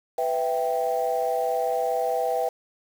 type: chord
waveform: sine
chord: E minor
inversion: second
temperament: equal with one note detuned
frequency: 496.5 / 659.3 / 784 Hz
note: B4 / E5 / G5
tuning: +9 / 0 / 0 cents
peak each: -26 dBFS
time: 0.18-2.49 s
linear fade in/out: 5 ms
effects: tanh soft clip ceiling -14 dBFS + 7-bit